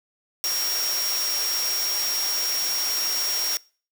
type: tone in noise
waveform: sine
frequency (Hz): 5588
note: F8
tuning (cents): 0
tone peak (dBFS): -24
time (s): 0.44-3.57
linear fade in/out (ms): 0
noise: white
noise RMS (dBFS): -29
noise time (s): 0.44-3.57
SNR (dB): +2
effects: noise-tail reverb RT60 0.4 s tail -24 dB re dry + high-pass 400 Hz 12 dB/octave